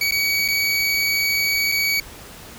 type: tone with dropouts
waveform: 25% pulse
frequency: 2261 Hz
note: C#7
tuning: 34 cents sharp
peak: -14 dBFS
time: 0.01-2 s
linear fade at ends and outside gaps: 2 ms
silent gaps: 0.11-0.121 / 0.479-0.485 / 1.717-1.721 s
effects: pink hiss -40 dBFS RMS until 2.58 s